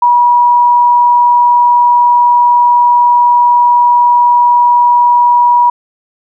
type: tone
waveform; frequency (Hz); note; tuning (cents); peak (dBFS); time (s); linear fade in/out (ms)
sine; 966; B5; -39; -4; 0.02-5.7; 5
effects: none